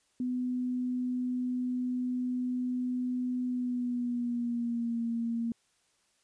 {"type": "tone with pitch glide", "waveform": "sine", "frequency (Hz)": [250, 231.9], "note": ["B3", "A#3"], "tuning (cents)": [21, -9], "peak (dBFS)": -29, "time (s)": [0.2, 5.52], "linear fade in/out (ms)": 2, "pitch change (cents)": -130, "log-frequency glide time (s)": [3.46, 5.02], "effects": ["white hiss -71 dBFS RMS until 6.23 s", "resampled to 22050 Hz"]}